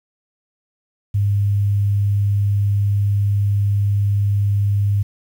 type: tone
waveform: sine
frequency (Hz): 101.1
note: G#2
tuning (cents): -46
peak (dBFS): -14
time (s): 1.14-5.03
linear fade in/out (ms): 10
effects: 8-bit